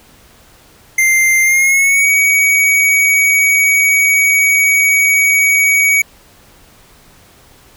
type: tone with pitch glide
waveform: square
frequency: 2093 to 2256 Hz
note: C7 to C#7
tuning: 0 to +30 cents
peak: -9 dBFS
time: 0.98-6.02 s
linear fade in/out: 5 ms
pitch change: +130 cents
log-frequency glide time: 1.42-2.07 s
effects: pink hiss -45 dBFS RMS until 7.76 s